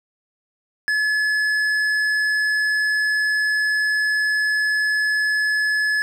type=tone with tanh clipping; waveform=triangle; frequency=1711 Hz; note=A6; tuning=49 cents flat; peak=-19 dBFS; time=0.88-6.02 s; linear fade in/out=0 ms; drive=13 dB; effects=none